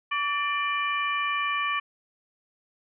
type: harmonic tone with a mistuned harmonic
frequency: 594 Hz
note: D5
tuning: 20 cents sharp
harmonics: 2 / 3 / 4 / 5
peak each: -27 / -32 / -30 / -36 dBFS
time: 0.11-1.8 s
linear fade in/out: 10 ms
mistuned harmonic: 2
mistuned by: -57 cents
effects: none